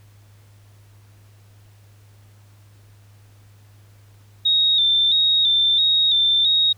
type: tone with vibrato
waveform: sine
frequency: 3663 Hz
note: A#7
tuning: 31 cents flat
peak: -14 dBFS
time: 4.45-6.73 s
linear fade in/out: 10 ms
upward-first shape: square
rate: 1.5 Hz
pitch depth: 47 cents each way
effects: added 102 Hz sine -47 dBFS peak until 6.77 s + pink hiss -58 dBFS RMS until 6.77 s